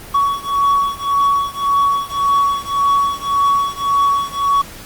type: beating tone pair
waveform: triangle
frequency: 1122 / 1123.8 Hz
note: C#6 / C#6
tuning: +21 / +23 cents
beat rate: 1.8 Hz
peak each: -14 / -15 dBFS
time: 0.14-4.62 s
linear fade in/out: 10 ms
effects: pink hiss -35 dBFS RMS until 4.85 s + Opus 32 kbps